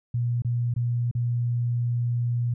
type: tone with dropouts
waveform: sine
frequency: 120 Hz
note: B2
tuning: 49 cents flat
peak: -22 dBFS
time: 0.14-2.54 s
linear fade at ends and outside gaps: 5 ms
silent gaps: 0.421-0.447 / 0.74-0.762 / 1.113-1.15 s
effects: none